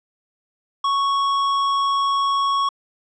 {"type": "tone with hard clipping", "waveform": "sine", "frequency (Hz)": 1108.7, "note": "C#6", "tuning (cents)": 0, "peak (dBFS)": -19, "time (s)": [0.84, 2.69], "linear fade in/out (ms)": 5, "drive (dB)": 14, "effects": ["low-pass 5000 Hz 12 dB/octave"]}